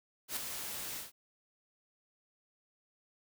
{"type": "noise with ADSR envelope", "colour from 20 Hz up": "white", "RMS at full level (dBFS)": -35, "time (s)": [0.28, 1.12], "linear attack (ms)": 86, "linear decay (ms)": 5, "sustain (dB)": -6, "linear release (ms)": 150, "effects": []}